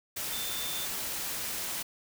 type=tone in noise; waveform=sine; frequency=3556 Hz; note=A7; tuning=18 cents sharp; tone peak=-38 dBFS; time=0.32-0.86 s; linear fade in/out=10 ms; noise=white; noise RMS=-35 dBFS; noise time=0.16-1.83 s; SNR=-6 dB; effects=none